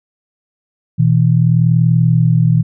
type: tone pair together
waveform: sine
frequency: 121.3 / 161.97 Hz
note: B2 / E3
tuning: -31 / -30 cents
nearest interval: perfect fourth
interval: 501 cents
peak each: -11 dBFS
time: 0.98-2.63 s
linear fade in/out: 20 ms
effects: none